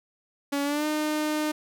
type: tone with pitch glide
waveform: sawtooth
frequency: 282.7 to 304.7 Hz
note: C#4 to D#4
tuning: +34 to -36 cents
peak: -21 dBFS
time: 0.52-1.52 s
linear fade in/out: 10 ms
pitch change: +130 cents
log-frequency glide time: 0.63-0.86 s
effects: none

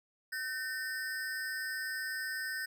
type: ring-modulated tone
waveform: square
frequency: 1672 Hz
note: G#6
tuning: 11 cents sharp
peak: -33 dBFS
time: 0.32-2.66 s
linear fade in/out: 10 ms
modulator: 140 Hz
effects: none

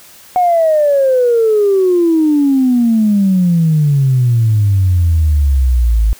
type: exponential sweep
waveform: sine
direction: down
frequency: 736 to 51.9 Hz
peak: -7 dBFS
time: 0.36-6.13 s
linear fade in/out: 0 ms
effects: tanh soft clip ceiling -3 dBFS + white hiss -40 dBFS RMS until 6.19 s

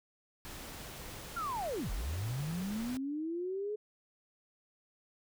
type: noise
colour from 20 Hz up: pink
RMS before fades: -46 dBFS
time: 0.45-2.97 s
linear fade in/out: 0 ms
type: linear two-way sweep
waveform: sine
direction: down then up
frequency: 1424 to 35.57 to 428.3 Hz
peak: -34 dBFS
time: 1.36-3.76 s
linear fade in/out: 10 ms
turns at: 1.91 s
effects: none

